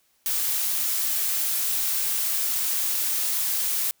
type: noise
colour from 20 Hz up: blue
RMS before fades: -25 dBFS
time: 0.26-3.91 s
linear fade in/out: 0 ms
effects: white hiss -66 dBFS RMS until 4 s